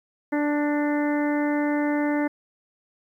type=harmonic tone with a mistuned harmonic; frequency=293.7 Hz; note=D4; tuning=in tune; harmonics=1 / 2 / 3 / 4 / 5 / 6 / 7; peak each=-22 / -29 / -32 / -41 / -37 / -35 / -37 dBFS; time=0.32-2.28 s; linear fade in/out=10 ms; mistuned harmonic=6; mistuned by=+19 cents; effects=10-bit